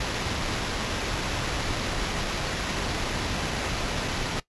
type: noise with sample-and-hold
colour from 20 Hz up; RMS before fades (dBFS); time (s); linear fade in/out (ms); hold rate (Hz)
pink; -29; 0-4.4; 5; 8820
effects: noise-tail reverb RT60 0.1 s tail -18 dB re dry + resampled to 24000 Hz